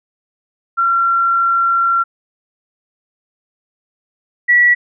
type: tone pair in turn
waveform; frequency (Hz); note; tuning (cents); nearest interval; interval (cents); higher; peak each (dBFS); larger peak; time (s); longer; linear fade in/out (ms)
sine; 1367 / 1940.5; F6 / B6; -37 / -31; tritone; 606; second; -11 / -7; second; 0.77-2.04 / 4.48-4.75; first; 20
effects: none